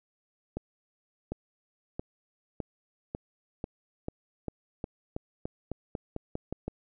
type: accelerating click train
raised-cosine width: 2 ms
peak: -20 dBFS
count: 17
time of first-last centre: 0.57-6.68 s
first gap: 750 ms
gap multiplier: 0.9
effects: none